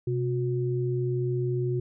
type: tone pair together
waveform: sine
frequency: 127.9 / 361.8 Hz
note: C3 / F#4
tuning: -39 / -39 cents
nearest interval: octave + tritone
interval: 1800 cents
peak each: -26 / -29 dBFS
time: 0.07-1.8 s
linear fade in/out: 5 ms
effects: none